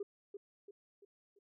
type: tone with echo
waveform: sine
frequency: 403.1 Hz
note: G4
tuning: 48 cents sharp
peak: -36 dBFS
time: 0-0.03 s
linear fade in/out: 5 ms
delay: 340 ms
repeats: 4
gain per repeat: -7 dB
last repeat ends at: 1.39 s
effects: tanh soft clip ceiling -33 dBFS